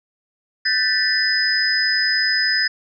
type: tone cluster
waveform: sine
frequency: 1533 / 1765 / 1962 / 5030 Hz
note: G6 / A6 / B6 / D#8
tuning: -39 / +5 / -12 / +18 cents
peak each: -25 / -20 / -27 / -19 dBFS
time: 0.65-2.68 s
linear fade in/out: 10 ms
effects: none